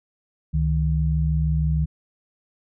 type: tone pair together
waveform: sine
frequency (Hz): 69.29 / 155.56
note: C#2 / D#3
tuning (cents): 0 / 0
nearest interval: octave + major second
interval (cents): 1400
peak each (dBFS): -21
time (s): 0.53-1.86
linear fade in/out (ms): 20
effects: none